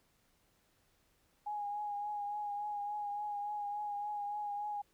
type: tone with vibrato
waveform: sine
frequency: 826 Hz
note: G#5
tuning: 10 cents flat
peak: -36 dBFS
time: 1.46-4.82 s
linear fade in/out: 10 ms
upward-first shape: triangle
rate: 3.5 Hz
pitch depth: 30 cents each way
effects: pink hiss -73 dBFS RMS until 4.93 s